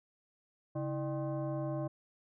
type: tone with frequency modulation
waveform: sine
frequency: 138 Hz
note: C#3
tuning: 7 cents flat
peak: -33 dBFS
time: 0.75-1.88 s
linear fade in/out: 10 ms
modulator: 462 Hz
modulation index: 1.2
effects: none